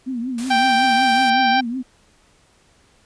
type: tone with vibrato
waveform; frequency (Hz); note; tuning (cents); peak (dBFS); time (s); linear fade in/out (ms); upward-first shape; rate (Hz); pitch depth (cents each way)
sine; 246.2; B3; -5; -22; 0.06-1.83; 20; triangle; 5.4; 150
type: noise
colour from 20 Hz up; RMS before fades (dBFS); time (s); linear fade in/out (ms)
white; -33; 0.38-1.3; 2
type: harmonic tone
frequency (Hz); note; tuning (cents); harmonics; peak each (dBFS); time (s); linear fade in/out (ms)
784; G5; 0; 1 / 2 / 3 / 4 / 5 / 6 / 7; -15 / -21 / -25 / -27 / -29 / -31 / -32; 0.5-1.61; 10
effects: pink hiss -56 dBFS RMS until 3.05 s + resampled to 22050 Hz